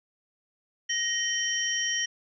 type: tone cluster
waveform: sine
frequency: 1875 / 3081 / 5670 Hz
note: A#6 / G7 / F8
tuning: +10 / -31 / +25 cents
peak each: -30 dBFS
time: 0.89-2.06 s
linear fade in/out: 10 ms
effects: none